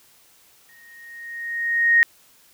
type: tone with exponential growth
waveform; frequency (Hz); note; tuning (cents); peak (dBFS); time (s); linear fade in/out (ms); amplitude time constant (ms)
sine; 1864.7; A#6; 0; -10; 0.69-2.03; 0; 290
effects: white hiss -55 dBFS RMS until 2.53 s